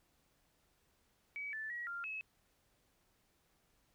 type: tone with pitch steps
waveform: sine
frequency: 2277 / 1755 / 1912 / 1393 / 2581 Hz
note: C#7 / A6 / A#6 / F6 / E7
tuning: +46 / -5 / +43 / -5 / -37 cents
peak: -40 dBFS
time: 1.36-2.21 s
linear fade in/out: 0 ms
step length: 170 ms
effects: pink hiss -75 dBFS RMS until 3.94 s